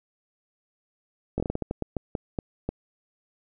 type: slowing click train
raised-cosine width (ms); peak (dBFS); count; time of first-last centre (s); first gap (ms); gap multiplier
2; -14; 13; 1.38-2.69; 20; 1.28
effects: none